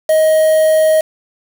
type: tone with quantisation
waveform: triangle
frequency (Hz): 628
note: D#5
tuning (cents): +16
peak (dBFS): -6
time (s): 0.09-1.01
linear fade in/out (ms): 5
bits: 4
effects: none